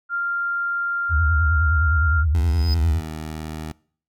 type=tone; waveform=sine; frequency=1393 Hz; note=F6; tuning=5 cents flat; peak=-21 dBFS; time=0.09-2.25 s; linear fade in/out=50 ms
type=tone with vibrato; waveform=sine; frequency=77.78 Hz; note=D#2; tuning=in tune; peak=-16 dBFS; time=1.09-3.02 s; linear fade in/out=50 ms; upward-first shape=sine; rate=9.7 Hz; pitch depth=160 cents each way
type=tone with pitch glide; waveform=15% pulse; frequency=86.7 to 78.14 Hz; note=F2 to D#2; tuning=-12 to +8 cents; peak=-23 dBFS; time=2.35-3.72 s; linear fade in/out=0 ms; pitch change=-180 cents; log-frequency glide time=2.69-3.1 s
type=tone with exponential growth; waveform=triangle; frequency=5020 Hz; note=D#8; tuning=15 cents sharp; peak=-23 dBFS; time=2.39-2.74 s; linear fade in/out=1 ms; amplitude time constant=75 ms
effects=noise-tail reverb RT60 0.5 s tail -23 dB re dry